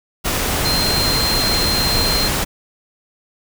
sine tone in noise, 4163 Hz, C8, 10 cents flat, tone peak -18 dBFS, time 0.64-2.29 s, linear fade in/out 20 ms, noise pink, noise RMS -19 dBFS, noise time 0.24-2.45 s, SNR -2 dB, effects none

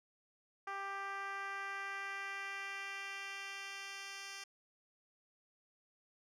10% pulse tone with band-pass filter sweep, 394.1 Hz, G4, 9 cents sharp, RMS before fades -44 dBFS, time 0.67-4.44 s, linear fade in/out 5 ms, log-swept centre 1100 to 4400 Hz, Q 1.3, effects none

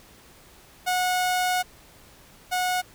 sawtooth tone pair in turn, 730 / 730 Hz, F#5 / F#5, -24 / -24 cents, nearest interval unison, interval 0 cents, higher neither, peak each -18 / -19 dBFS, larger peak first, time 0.86-1.63 / 2.51-2.82 s, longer first, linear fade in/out 20 ms, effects pink hiss -52 dBFS RMS until 2.94 s

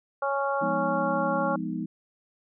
harmonic tone, 277.2 Hz, C#4, in tune, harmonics 2 / 3 / 4 / 5, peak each -28 / -30 / -31 / -32 dBFS, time 0.22-1.56 s, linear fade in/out 5 ms
sine chord, F half-diminished seventh, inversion none, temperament equal with one note detuned, 174.61 / 206.8 / 246.9 / 311.1 Hz, F3 / Ab3 / Cb4 / Eb4, 0 / -7 / 0 / 0 cents, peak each -34 dBFS, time 0.61-1.86 s, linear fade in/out 10 ms
effects none

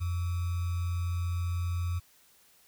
sine tone with sample-and-hold, 87.31 Hz, F2, in tune, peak -28 dBFS, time 0-2 s, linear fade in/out 20 ms, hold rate 1225 Hz, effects white hiss -62 dBFS RMS until 2.67 s

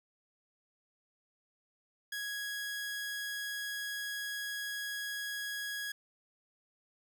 sawtooth tone, 1661.2 Hz, G#6, in tune, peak -33 dBFS, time 2.12-5.92 s, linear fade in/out 5 ms, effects none

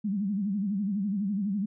sine tone with vibrato, 200.4 Hz, G3, 38 cents sharp, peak -26 dBFS, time 0.04-1.66 s, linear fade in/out 10 ms, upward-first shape sine, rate 12 Hz, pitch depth 120 cents each way, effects none

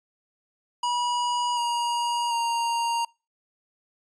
square tone with pitch steps, 969 / 950.7 / 932.8 Hz, B5 / A#5 / A#5, -33 / +34 / +1 cents, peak -24 dBFS, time 0.83-3.05 s, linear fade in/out 5 ms, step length 740 ms, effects noise-tail reverb RT60 0.3 s tail -26 dB re dry + resampled to 22050 Hz

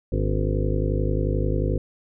harmonic tone with a mistuned harmonic, 51.3 Hz, G#1, 21 cents flat, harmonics 1 / 2 / 3 / 5 / 6 / 7 / 8 / 9 / 10, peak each -24 / -26 / -29 / -32 / -35 / -31 / -35 / -32 / -33 dBFS, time 0.12-1.78 s, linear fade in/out 5 ms, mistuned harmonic 6, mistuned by -100 cents, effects none

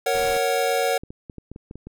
square chord, F# major, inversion first, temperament equal, 466.2 / 554.4 / 740 Hz, A#4 / C#5 / F#5, 0 / 0 / 0 cents, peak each -25 dBFS, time 0.06-0.98 s, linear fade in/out 5 ms
pink noise, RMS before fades -36 dBFS, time 0.14-0.38 s, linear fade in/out 10 ms
clicks, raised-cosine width 3 ms, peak -24 dBFS, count 9, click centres 1.035 / 1.105 / 1.298 / 1.383 / 1.516 / 1.561 / 1.711 / 1.756 / 1.87 s
effects none

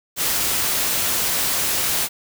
white noise, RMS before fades -21 dBFS, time 0.16-2.09 s, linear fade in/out 50 ms, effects none

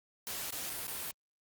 white noise with dropouts, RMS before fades -39 dBFS, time 0.27-1.11 s, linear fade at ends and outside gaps 0 ms, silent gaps 0.506-0.524 / 0.696-0.7 / 0.869-0.879 s, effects Opus 48 kbps

